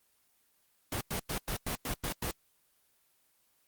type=noise bursts; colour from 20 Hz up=pink; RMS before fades=-34 dBFS; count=8; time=0.92-2.311 s; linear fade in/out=2 ms; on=89 ms; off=97 ms; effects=white hiss -71 dBFS RMS until 3.67 s + Opus 24 kbps

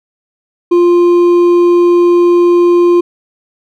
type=tone with hard clipping; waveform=triangle; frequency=349.2 Hz; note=F4; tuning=in tune; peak=-6 dBFS; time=0.71-3.01 s; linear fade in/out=10 ms; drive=8 dB; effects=none

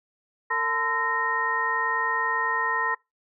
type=tone cluster; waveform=sine; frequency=455.2 / 886 / 1024 / 1326 / 1854 Hz; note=A#4 / A5 / C6 / E6 / A#6; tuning=-41 / +12 / -38 / +10 / -10 cents; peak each=-35 / -33 / -27 / -33 / -26 dBFS; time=0.5-2.95 s; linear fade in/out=10 ms; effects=noise-tail reverb RT60 0.2 s tail -23 dB re dry

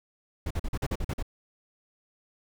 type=noise bursts; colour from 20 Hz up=brown; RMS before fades=-29 dBFS; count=9; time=0.46-1.226 s; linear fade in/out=5 ms; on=46 ms; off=44 ms; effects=none

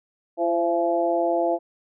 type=harmonic tone with a mistuned harmonic; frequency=169.7 Hz; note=F3; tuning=49 cents flat; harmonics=2 / 3 / 4 / 5; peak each=-25 / -26 / -22 / -31 dBFS; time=0.37-1.59 s; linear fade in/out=50 ms; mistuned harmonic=3; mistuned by=+36 cents; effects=none

